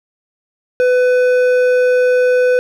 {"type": "tone with hard clipping", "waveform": "sine", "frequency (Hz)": 500, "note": "B4", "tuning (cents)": 21, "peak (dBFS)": -11, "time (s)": [0.8, 2.59], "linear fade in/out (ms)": 0, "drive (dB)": 8, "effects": []}